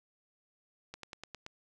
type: slowing click train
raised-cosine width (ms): 0.2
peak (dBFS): -26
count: 6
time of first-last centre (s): 0.94-1.464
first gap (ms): 93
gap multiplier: 1.06
effects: none